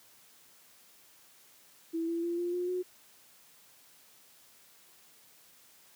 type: tone with pitch steps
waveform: sine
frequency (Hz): 329.6 / 336.1 / 342.8 / 349.6 / 356.5 / 363.6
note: E4 / E4 / F4 / F4 / F4 / F#4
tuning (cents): 0 / +34 / -32 / +2 / +36 / -30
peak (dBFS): -30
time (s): 1.93-2.83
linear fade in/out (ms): 20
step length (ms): 150
effects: white hiss -60 dBFS RMS until 5.95 s + high-pass 100 Hz 12 dB/octave